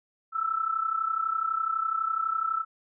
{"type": "tone with amplitude modulation", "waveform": "sine", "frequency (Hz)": 1318.5, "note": "E6", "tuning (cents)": 0, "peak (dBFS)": -22, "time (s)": [0.32, 2.65], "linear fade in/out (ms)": 50, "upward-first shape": "sine", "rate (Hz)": 32, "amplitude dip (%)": 75, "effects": []}